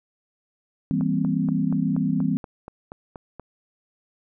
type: chord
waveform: sine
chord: C dominant seventh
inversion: first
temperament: just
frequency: 163.52 / 196.22 / 235.5 / 261.6 Hz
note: E3 / G3 / Bb3 / C4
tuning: -14 / +2 / +18 / 0 cents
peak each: -25 / -25 / -28 / -25 dBFS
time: 0.91-2.37 s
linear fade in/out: 0 ms
type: click train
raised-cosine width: 1 ms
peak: -23 dBFS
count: 11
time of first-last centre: 1.01-3.397 s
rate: 4.19 Hz
effects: none